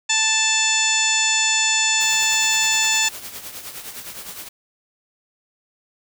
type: harmonic tone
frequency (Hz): 880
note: A5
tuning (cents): 0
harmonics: 1 / 2 / 3 / 4 / 5 / 6 / 7 / 8 / 9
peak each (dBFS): -28 / -26 / -22 / -23 / -28 / -28 / -30 / -21 / -33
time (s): 0.09-3.09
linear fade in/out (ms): 10
type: noise with tremolo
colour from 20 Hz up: white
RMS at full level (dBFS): -32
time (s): 2-4.49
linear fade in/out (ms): 10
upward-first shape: triangle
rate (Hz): 9.7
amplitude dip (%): 65
effects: none